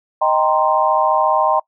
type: chord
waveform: sine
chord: C minor seventh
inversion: first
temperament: equal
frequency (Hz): 622.3 / 784 / 932.3 / 1046.5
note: Eb5 / G5 / Bb5 / C6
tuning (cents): 0 / 0 / 0 / 0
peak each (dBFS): -18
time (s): 0.21-1.6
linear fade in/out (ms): 10
effects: noise-tail reverb RT60 0.1 s tail -23 dB re dry